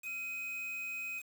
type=tone with quantisation; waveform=triangle; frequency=2513 Hz; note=D#7; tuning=17 cents sharp; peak=-36 dBFS; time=0.02-1.23 s; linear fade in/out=50 ms; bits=8; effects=none